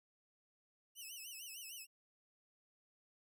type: tone with vibrato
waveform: 10% pulse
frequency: 2794 Hz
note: F7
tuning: in tune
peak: -40 dBFS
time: 0.95-1.87 s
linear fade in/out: 50 ms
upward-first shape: sine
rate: 6.6 Hz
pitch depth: 150 cents each way
effects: none